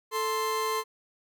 40% pulse tone pair together, 440 / 1048.8 Hz, A4 / C6, 0 / +4 cents, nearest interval octave + minor third, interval 1504 cents, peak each -30 / -28 dBFS, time 0.11-0.84 s, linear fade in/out 50 ms, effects none

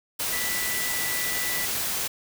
sine tone in noise, 1975.5 Hz, B6, in tune, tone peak -31 dBFS, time 0.32-1.66 s, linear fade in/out 10 ms, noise white, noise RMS -28 dBFS, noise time 0.19-2.08 s, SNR -6 dB, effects none

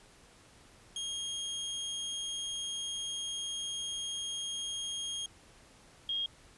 sawtooth / sine tone pair in turn, 3248 / 3248 Hz, G#7 / G#7, -39 / -39 cents, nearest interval unison, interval 0 cents, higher neither, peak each -32 / -31 dBFS, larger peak second, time 0.96-5.26 / 6.09-6.26 s, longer first, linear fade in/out 2 ms, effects pink hiss -59 dBFS RMS until 6.57 s + resampled to 24000 Hz

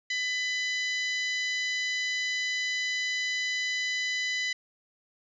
harmonic tone with a mistuned harmonic, 1000 Hz, B5, 21 cents sharp, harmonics 2 / 3 / 4 / 5 / 6 / 7, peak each -29 / -37 / -36 / -41 / -43 / -44 dBFS, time 0.1-4.53 s, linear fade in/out 5 ms, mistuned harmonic 5, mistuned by -25 cents, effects none

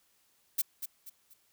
violet noise with echo, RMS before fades -28 dBFS, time 0.58-0.62 s, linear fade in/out 10 ms, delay 240 ms, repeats 3, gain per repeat -9 dB, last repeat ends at 1.34 s, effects white hiss -70 dBFS RMS until 1.52 s

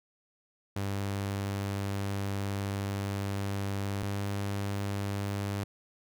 sawtooth tone pair in turn, 99.3 / 100.22 Hz, G2 / G2, +23 / +39 cents, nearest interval unison, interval 16 cents, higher second, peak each -27 dBFS, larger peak neither, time 0.76-4.03 / 4.03-5.64 s, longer first, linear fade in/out 5 ms, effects none

